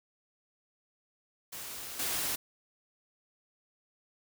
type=noise with level steps; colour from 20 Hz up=white; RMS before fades=-42 / -33 dBFS; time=1.52-2.36 s; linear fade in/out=10 ms; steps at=1.99 s; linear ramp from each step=5 ms; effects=none